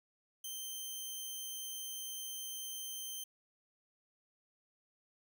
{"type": "tone", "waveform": "10% pulse", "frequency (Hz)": 3119, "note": "G7", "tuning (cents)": -9, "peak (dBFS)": -33, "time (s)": [0.44, 3.24], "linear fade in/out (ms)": 5, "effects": []}